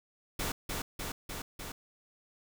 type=noise with echo; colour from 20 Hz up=pink; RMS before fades=-34 dBFS; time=0.39-0.52 s; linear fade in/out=5 ms; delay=300 ms; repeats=4; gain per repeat=-2 dB; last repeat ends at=1.72 s; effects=none